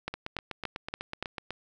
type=two click trains; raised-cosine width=0.3 ms; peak=-19 / -16 dBFS; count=12 / 5; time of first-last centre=0.14-1.506 / 0.08-1.226 s; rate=8.05 / 3.49 Hz; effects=none